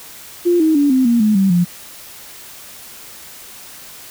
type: tone with pitch steps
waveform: sine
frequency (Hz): 349 / 316.4 / 286.8 / 259.9 / 235.6 / 213.6 / 193.62 / 175.51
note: F4 / D#4 / D4 / C4 / A#3 / G#3 / G3 / F3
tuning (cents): -1 / +29 / -41 / -11 / +19 / +49 / -21 / +9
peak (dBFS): -10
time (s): 0.45-1.65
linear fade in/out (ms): 20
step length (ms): 150
effects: white hiss -37 dBFS RMS until 4.1 s